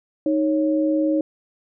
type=tone pair together; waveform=sine; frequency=311.1 / 551.9 Hz; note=D#4 / C#5; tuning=0 / -8 cents; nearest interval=minor seventh; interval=992 cents; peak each=-18 / -23 dBFS; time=0.26-1.21 s; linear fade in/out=2 ms; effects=none